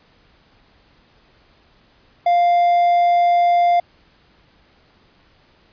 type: tone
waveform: triangle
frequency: 698.5 Hz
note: F5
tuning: in tune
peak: -10 dBFS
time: 2.26-3.8 s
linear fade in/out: 5 ms
effects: pink hiss -55 dBFS RMS until 5.72 s + resampled to 11025 Hz